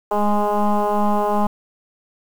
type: tone with frequency modulation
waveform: sine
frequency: 415.3 Hz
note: G#4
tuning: in tune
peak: -14 dBFS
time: 0.11-1.47 s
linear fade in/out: 5 ms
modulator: 207 Hz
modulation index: 3
effects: tanh soft clip ceiling -10 dBFS + 7-bit